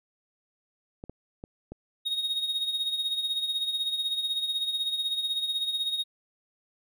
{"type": "clicks", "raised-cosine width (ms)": 2, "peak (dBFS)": -26, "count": 4, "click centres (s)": [1.039, 1.096, 1.439, 1.72]}
{"type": "tone with tremolo", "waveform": "triangle", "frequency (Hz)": 3742, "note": "A#7", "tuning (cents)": 6, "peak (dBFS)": -23, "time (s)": [2.05, 6.04], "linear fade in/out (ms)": 20, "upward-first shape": "sine", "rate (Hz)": 16, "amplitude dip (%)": 60}
{"effects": []}